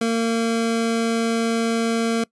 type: tone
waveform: 25% pulse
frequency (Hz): 228.7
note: A#3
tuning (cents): -33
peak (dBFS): -15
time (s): 0.01-2.24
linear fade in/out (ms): 5
effects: noise-tail reverb RT60 0.1 s tail -23 dB re dry + resampled to 24000 Hz